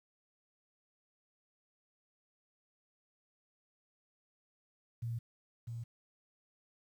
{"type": "tone with echo", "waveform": "sine", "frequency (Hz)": 116.54, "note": "A#2", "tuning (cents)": 0, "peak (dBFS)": -35, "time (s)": [5.02, 5.19], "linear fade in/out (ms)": 10, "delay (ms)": 650, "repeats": 1, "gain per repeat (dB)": -4, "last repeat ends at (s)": 5.84, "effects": ["11-bit"]}